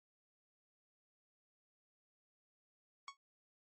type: tone with exponential decay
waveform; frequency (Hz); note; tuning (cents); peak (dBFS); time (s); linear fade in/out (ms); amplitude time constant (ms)
sawtooth; 1108.7; C#6; 0; -38; 3.08-3.17; 1; 18
effects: MP3 32 kbps